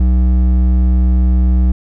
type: tone with hard clipping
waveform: triangle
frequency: 62.3 Hz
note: B1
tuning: 16 cents sharp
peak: -10 dBFS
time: 0-1.72 s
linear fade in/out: 5 ms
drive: 12 dB
effects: none